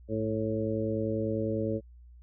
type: harmonic tone with a mistuned harmonic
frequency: 110 Hz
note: A2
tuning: in tune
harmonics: 1 / 2 / 3 / 4 / 5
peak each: -34 / -34 / -34 / -34 / -34 dBFS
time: 0.08-1.81 s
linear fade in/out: 50 ms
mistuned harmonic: 1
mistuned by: -50 cents
effects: added 60 Hz sine -49 dBFS peak until 2.22 s